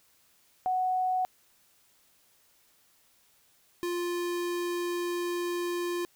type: tone pair in turn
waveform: sine / square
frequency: 741 / 349.7 Hz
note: F#5 / F4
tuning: +2 / +2 cents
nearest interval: octave + minor second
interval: 1300 cents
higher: first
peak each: -25 / -30 dBFS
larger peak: first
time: 0.66-1.25 / 3.83-6.05 s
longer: second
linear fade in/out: 0 ms
effects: white hiss -65 dBFS RMS until 6.15 s